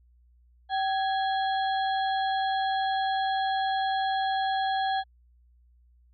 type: harmonic tone with a mistuned harmonic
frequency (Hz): 830.6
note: G#5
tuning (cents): 0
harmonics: 1 / 2 / 4 / 5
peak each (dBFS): -25 / -34 / -37 / -42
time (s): 0.69-5.04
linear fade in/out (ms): 50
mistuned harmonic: 1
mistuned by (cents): -130
effects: added 60 Hz sine -57 dBFS peak until 6.13 s